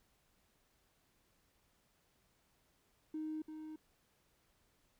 triangle tone with echo, 311.1 Hz, D#4, in tune, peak -35 dBFS, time 3.14-3.42 s, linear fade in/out 5 ms, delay 340 ms, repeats 1, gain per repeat -8 dB, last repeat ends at 3.76 s, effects tanh soft clip ceiling -36 dBFS + pink hiss -75 dBFS RMS until 4.99 s

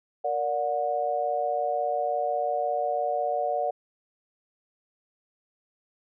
sine chord, Bb augmented, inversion none, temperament just, 466.2 / 582.7 / 728.4 Hz, Bb4 / D5 / F#5, 0 / -14 / -27 cents, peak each -33 / -28 / -27 dBFS, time 0.24-3.71 s, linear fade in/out 10 ms, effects none

